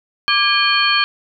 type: tone cluster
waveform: sine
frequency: 1172 / 1633 / 2417 / 3135 / 4365 Hz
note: D6 / G#6 / D7 / G7 / C#8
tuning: -4 / -30 / +49 / -1 / -28 cents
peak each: -19 dBFS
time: 0.28-1.04 s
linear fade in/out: 0 ms
effects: none